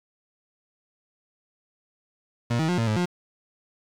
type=tone with pitch steps; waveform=30% pulse; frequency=118.4 / 159.3 / 178.3 / 114.4 / 107.4 / 177.5 Hz; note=A#2 / D#3 / F3 / A#2 / A2 / F3; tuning=+27 / +41 / +36 / -32 / -41 / +28 cents; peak=-19 dBFS; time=2.5-3.058 s; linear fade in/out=10 ms; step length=93 ms; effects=low-pass 7000 Hz 12 dB/octave + 8-bit